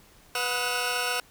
20% pulse tone cluster, 492.3 / 726 / 1264 / 1486 / 2720 Hz, B4 / F#5 / D#6 / F#6 / F7, -6 / -33 / +27 / +7 / -46 cents, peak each -28 dBFS, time 0.35-1.2 s, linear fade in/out 2 ms, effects pink hiss -56 dBFS RMS until 1.3 s

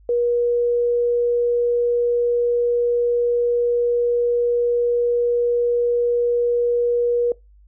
sine tone, 479.4 Hz, A#4, 48 cents sharp, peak -16 dBFS, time 0.09-7.32 s, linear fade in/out 2 ms, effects noise-tail reverb RT60 0.2 s tail -22 dB re dry + added 50 Hz sine -47 dBFS peak until 7.67 s

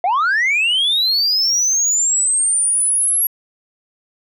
sine linear sweep, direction up, 673 to 11420 Hz, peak -11 dBFS, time 0.04-3.27 s, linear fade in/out 2 ms, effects tanh soft clip ceiling -12 dBFS

